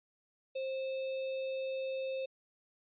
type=tone with sample-and-hold; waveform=sine; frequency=529 Hz; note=C5; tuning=19 cents sharp; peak=-34 dBFS; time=0.55-2.26 s; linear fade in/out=10 ms; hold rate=3150 Hz; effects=resampled to 8000 Hz